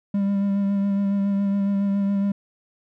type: tone with vibrato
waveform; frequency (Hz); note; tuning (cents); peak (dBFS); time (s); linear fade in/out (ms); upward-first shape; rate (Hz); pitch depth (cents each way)
triangle; 199.1; G3; +27; -17; 0.14-2.32; 5; sine; 7.2; 20
effects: none